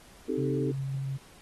sine chord, A half-diminished seventh, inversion first, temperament equal, 261.6 / 311.1 / 392 / 440 Hz, C4 / Eb4 / G4 / A4, 0 / 0 / 0 / 0 cents, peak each -33 dBFS, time 0.28-0.72 s, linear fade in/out 10 ms
sine tone, 135.7 Hz, C#3, 36 cents flat, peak -30 dBFS, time 0.37-1.18 s, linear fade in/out 20 ms
effects pink hiss -55 dBFS RMS until 1.41 s + AAC 32 kbps

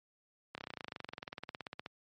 slowing click train, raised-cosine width 0.3 ms, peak -25 dBFS, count 30, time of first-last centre 0.55-1.861 s, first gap 29 ms, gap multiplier 1.03, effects high-pass 100 Hz 12 dB/octave + MP3 48 kbps

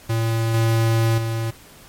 square tone with level steps, 113.6 Hz, A#2, 44 cents flat, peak -19 / -16 / -22 dBFS, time 0.09-1.51 s, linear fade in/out 10 ms, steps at 0.54 / 1.18 s, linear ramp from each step 2 ms, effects pink hiss -46 dBFS RMS until 1.88 s + MP3 64 kbps

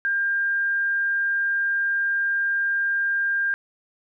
sine tone, 1600 Hz, G6, 35 cents sharp, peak -20 dBFS, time 0.05-3.54 s, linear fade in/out 0 ms, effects none

